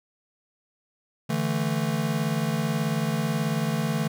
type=chord; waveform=square; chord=D suspended second; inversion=none; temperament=just; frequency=146.83 / 165.19 / 220.2 Hz; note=D3 / E3 / A3; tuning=0 / +4 / +2 cents; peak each=-29 dBFS; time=1.29-4.08 s; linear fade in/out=10 ms; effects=none